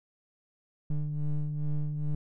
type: ring-modulated tone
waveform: triangle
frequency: 73.7 Hz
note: D2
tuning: 7 cents sharp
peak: -22 dBFS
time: 0.9-2.15 s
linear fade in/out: 5 ms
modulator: 74.9 Hz
effects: none